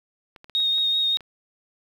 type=clicks; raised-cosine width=0.3 ms; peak=-28 dBFS; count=7; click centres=0.362 / 0.444 / 0.497 / 0.602 / 0.782 / 1.172 / 1.207 s
type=tone with vibrato; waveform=sine; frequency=3729 Hz; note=A#7; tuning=in tune; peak=-19 dBFS; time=0.55-1.17 s; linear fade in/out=0 ms; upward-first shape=sine; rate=5.2 Hz; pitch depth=17 cents each way
effects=8-bit